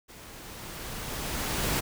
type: noise with level ramp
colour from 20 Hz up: pink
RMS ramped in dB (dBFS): -48 to -27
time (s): 0.08-1.81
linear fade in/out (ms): 20
effects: none